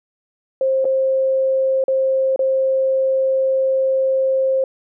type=tone with dropouts; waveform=sine; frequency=530 Hz; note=C5; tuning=22 cents sharp; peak=-14 dBFS; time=0.61-4.64 s; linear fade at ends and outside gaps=2 ms; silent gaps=0.845-0.852 / 1.84-1.881 / 2.361-2.392 s; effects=none